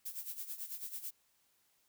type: noise with tremolo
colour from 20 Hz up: violet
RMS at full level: -41 dBFS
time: 0.05-1.11 s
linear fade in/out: 10 ms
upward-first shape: sine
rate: 9.1 Hz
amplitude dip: 75%
effects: white hiss -74 dBFS RMS until 1.88 s